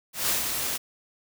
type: noise with ADSR envelope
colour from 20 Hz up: white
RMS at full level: -24 dBFS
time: 0.13-0.78 s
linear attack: 160 ms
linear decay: 140 ms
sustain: -5 dB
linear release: 20 ms
effects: none